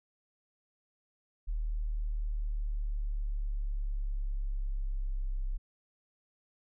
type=linear sweep; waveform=sine; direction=down; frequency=38.69 to 32.7 Hz; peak=-30 dBFS; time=1.47-5.58 s; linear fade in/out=20 ms; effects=none